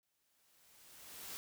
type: noise with exponential growth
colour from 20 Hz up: white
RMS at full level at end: -45 dBFS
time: 0.03-1.37 s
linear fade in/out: 0 ms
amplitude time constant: 290 ms
effects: none